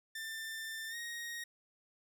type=tone with pitch glide; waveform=sawtooth; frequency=1785 to 1874.8 Hz; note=A6 to A#6; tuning=+24 to +9 cents; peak=-37 dBFS; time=0.15-1.44 s; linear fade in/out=5 ms; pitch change=+85 cents; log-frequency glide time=0.89-0.96 s; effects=none